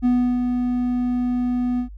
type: tone with ADSR envelope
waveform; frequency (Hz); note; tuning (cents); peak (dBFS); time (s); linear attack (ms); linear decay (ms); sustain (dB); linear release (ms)
triangle; 246.9; B3; 0; -12; 0.02-1.89; 34; 330; -5; 99
effects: added 50 Hz sine -35 dBFS peak until 1.97 s